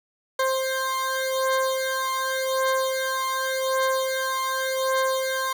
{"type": "beating tone pair", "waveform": "20% pulse", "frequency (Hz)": [526, 526.87], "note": ["C5", "C5"], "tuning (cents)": [9, 12], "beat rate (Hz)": 0.87, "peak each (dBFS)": [-20, -22], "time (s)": [0.39, 5.53], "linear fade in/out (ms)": 5, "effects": []}